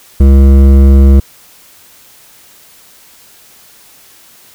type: tone with hard clipping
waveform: sine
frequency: 68 Hz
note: C#2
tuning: 33 cents flat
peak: -3 dBFS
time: 0.2-1.2 s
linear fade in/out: 5 ms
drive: 12 dB
effects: white hiss -41 dBFS RMS until 4.54 s